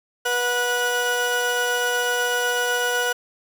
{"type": "tone cluster", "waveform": "35% pulse", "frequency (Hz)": [488.1, 730, 1468], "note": ["B4", "F#5", "F#6"], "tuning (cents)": [-20, -24, -14], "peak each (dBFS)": [-23, -28, -21], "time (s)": [0.25, 3.13], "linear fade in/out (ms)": 10, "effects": ["8-bit"]}